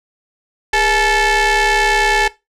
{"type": "ring-modulated tone", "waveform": "sawtooth", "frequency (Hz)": 444.9, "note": "A4", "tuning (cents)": 19, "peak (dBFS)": -5, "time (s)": [0.73, 2.28], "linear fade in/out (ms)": 5, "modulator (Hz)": 1300, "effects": ["noise-tail reverb RT60 0.2 s tail -18 dB re dry", "low-pass 8000 Hz 12 dB/octave"]}